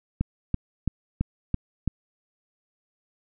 click train, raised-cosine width 5 ms, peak -11 dBFS, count 6, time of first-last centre 0.21-1.877 s, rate 3 Hz, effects none

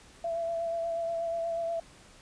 sine tone with vibrato, 670 Hz, E5, 28 cents sharp, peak -29 dBFS, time 0.24-1.8 s, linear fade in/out 5 ms, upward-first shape sine, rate 8.3 Hz, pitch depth 20 cents each way, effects pink hiss -55 dBFS RMS until 2.21 s + resampled to 22050 Hz

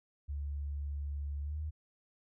sine tone with pitch glide, 71.7 to 76.85 Hz, D2 to D#2, -41 to -21 cents, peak -35 dBFS, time 0.28-1.71 s, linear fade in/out 20 ms, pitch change +120 cents, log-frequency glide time 1.42-1.6 s, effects none

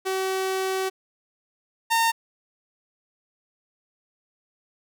sawtooth tone pair in turn, 380 / 913.5 Hz, F#4 / A#5, +46 / -35 cents, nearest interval octave + minor third, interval 1519 cents, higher second, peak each -20 / -15 dBFS, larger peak second, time 0.05-0.9 / 1.9-2.12 s, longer first, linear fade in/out 20 ms, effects none

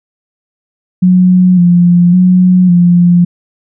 sine tone with vibrato, 178.7 Hz, F3, 40 cents sharp, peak -3 dBFS, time 1.02-3.25 s, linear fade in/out 10 ms, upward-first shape square, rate 0.9 Hz, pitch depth 36 cents each way, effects none

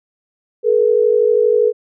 sine tone pair together, 428.5 / 481 Hz, A4 / B4, -46 / -46 cents, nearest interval major second, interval 200 cents, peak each -13 dBFS, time 0.63-1.73 s, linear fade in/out 50 ms, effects none

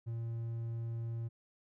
triangle tone, 115.4 Hz, A#2, 17 cents flat, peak -34 dBFS, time 0.06-1.29 s, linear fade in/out 20 ms, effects none

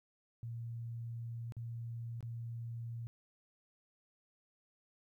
sine tone with dropouts, 116.54 Hz, A#2, in tune, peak -40 dBFS, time 0.43-3.07 s, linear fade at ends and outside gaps 0 ms, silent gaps 1.522-1.567 / 2.207-2.227 s, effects 13-bit

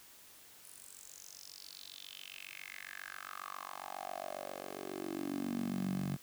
10% pulse tone with high-pass filter sweep, 47.37 Hz, F#1, 41 cents sharp, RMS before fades -43 dBFS, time 0.63-6.17 s, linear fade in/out 20 ms, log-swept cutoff 10000 to 150 Hz, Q 4.8, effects white hiss -58 dBFS RMS until 6.22 s

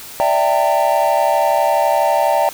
triangle chord, E half-diminished seventh, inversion third, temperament equal with one note detuned, 587.3 / 659.3 / 784 / 911.6 Hz, D5 / E5 / G5 / Bb5, 0 / 0 / 0 / -39 cents, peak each -16 dBFS, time 0.2-2.49 s, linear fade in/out 0 ms, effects white hiss -34 dBFS RMS until 2.53 s

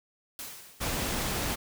white noise with exponential decay, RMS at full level -38 dBFS, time 0.39-1.27 s, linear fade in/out 1 ms, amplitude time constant 190 ms
pink noise, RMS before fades -31 dBFS, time 0.8-1.56 s, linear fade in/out 20 ms
effects none

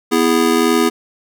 square chord, E major, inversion second, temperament just, 247.2 / 329.6 / 412 Hz, B3 / E4 / G#4, +2 / 0 / -14 cents, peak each -17 dBFS, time 0.11-0.9 s, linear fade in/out 20 ms, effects none

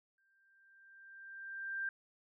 sine tone with exponential growth, 1580 Hz, G6, 13 cents sharp, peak -34 dBFS, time 0.18-1.89 s, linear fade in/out 2 ms, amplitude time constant 370 ms, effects none

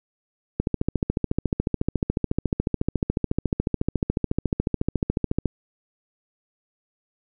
click train, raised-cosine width 3 ms, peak -8 dBFS, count 69, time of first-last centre 0.6-5.457 s, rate 14 Hz, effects none

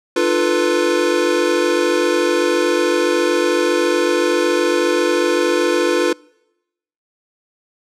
square chord, B half-diminished seventh, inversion first, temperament equal with one note detuned, 301.4 / 349.2 / 440 / 493.9 Hz, D4 / F4 / A4 / B4, +45 / 0 / 0 / 0 cents, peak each -23 / -18 / -23 / -19 dBFS, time 0.16-6.13 s, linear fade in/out 5 ms, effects noise-tail reverb RT60 0.9 s tail -26 dB re dry + low-pass 8000 Hz 12 dB/octave

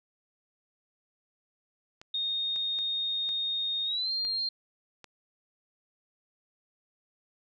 clicks, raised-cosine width 0.2 ms, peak -29 dBFS, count 6, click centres 2.015 / 2.561 / 2.788 / 3.291 / 4.25 / 5.043 s
sine tone with pitch glide, 3698 to 4199 Hz, A#7 to C8, -15 to +5 cents, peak -28 dBFS, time 2.14-4.49 s, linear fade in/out 5 ms, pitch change +220 cents, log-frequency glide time 3.85-4.11 s
effects none

